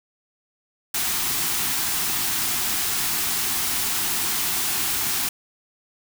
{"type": "band-stop noise", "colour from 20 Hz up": "white", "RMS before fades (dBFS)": -24, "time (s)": [0.94, 5.29], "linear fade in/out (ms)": 5, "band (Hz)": [430, 670], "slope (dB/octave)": 96, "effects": []}